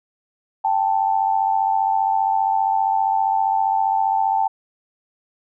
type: tone pair together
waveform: sine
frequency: 784.9 / 880 Hz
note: G5 / A5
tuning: +2 / 0 cents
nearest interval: major second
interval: 198 cents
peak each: -19 dBFS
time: 0.64-4.48 s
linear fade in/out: 10 ms
effects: none